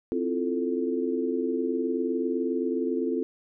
sine chord, F major seventh, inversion second, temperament equal, 261.6 / 329.6 / 349.2 / 440 Hz, C4 / E4 / F4 / A4, 0 / 0 / 0 / 0 cents, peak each -29 / -33 / -30 / -30 dBFS, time 0.12-3.23 s, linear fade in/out 0 ms, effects none

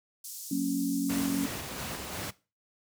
pink band-pass noise, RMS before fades -42 dBFS, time 0.24-1.45 s, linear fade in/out 5 ms, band 5600 to 16000 Hz, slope 24 dB/octave
sine chord, F# major, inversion none, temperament equal with one note detuned, 185 / 230.5 / 277.2 Hz, F#3 / A#3 / C#4, 0 / -19 / 0 cents, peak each -34 / -34 / -28 dBFS, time 0.51-1.46 s, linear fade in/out 5 ms
pink noise with tremolo, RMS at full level -36 dBFS, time 1.09-2.31 s, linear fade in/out 10 ms, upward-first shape square, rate 2.9 Hz, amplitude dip 25%
effects noise-tail reverb RT60 0.3 s tail -19 dB re dry + high-pass 80 Hz 12 dB/octave

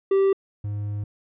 triangle tone pair in turn, 389.8 / 103.24 Hz, G4 / G#2, -10 / -10 cents, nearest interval octave + major seventh, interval 2300 cents, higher first, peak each -14 / -24 dBFS, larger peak first, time 0.11-0.33 / 0.64-1.04 s, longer second, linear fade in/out 5 ms, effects resampled to 8000 Hz

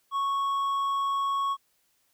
triangle tone with hard clipping, 1106 Hz, C#6, 4 cents flat, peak -26 dBFS, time 0.11-1.57 s, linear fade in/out 50 ms, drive 7 dB, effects white hiss -70 dBFS RMS until 2.13 s

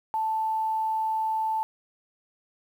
sine tone with quantisation, 880 Hz, A5, in tune, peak -24 dBFS, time 0.14-1.63 s, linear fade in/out 0 ms, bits 9, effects none

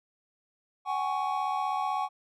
triangle chord, F# suspended second, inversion none, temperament equal with one note detuned, 754.7 / 830.6 / 1108.7 Hz, F#5 / G#5 / C#6, +34 / 0 / 0 cents, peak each -30 dBFS, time 0.85-2.09 s, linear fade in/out 50 ms, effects none

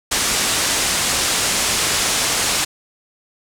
white low-pass noise, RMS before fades -19 dBFS, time 0.11-2.65 s, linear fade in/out 10 ms, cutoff 9200 Hz, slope 24 dB/octave, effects none

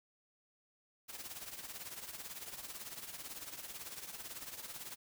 white noise with tremolo, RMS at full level -44 dBFS, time 1.08-4.96 s, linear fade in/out 20 ms, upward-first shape triangle, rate 18 Hz, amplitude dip 75%, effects none

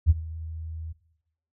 sine tone with ADSR envelope, 80.5 Hz, E2, 41 cents flat, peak -11 dBFS, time 0.06-0.93 s, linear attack 40 ms, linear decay 31 ms, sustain -22 dB, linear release 15 ms, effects noise-tail reverb RT60 0.8 s tail -17 dB re dry + tanh soft clip ceiling -7 dBFS

